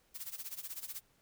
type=noise with tremolo; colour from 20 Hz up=blue; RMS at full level=-41 dBFS; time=0.14-1.01 s; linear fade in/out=20 ms; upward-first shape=sine; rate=16 Hz; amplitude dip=85%; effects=pink hiss -71 dBFS RMS until 1.21 s